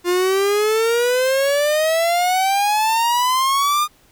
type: exponential sweep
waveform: 45% pulse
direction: up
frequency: 349.2 to 1225 Hz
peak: -15 dBFS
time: 0.04-3.88 s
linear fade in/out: 50 ms
effects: pink hiss -54 dBFS RMS until 4.11 s